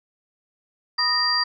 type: tone cluster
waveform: sine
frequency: 987 / 1240 / 1852 / 4743 Hz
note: B5 / D#6 / A#6 / D8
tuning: -1 / -6 / -12 / +16 cents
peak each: -29 / -28 / -26 / -20 dBFS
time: 0.98-1.44 s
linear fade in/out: 10 ms
effects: none